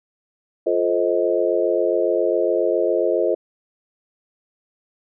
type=chord; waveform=sine; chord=F dominant seventh; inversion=none; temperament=just; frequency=349.2 / 436.5 / 523.8 / 628.6 Hz; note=F4 / A4 / C5 / Eb5; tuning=0 / -14 / +2 / +18 cents; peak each=-22 dBFS; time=0.66-3.35 s; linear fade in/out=10 ms; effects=none